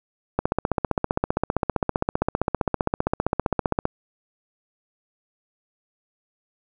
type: click train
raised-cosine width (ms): 1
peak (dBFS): -6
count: 54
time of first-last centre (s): 0.39-3.854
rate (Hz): 15.3
effects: none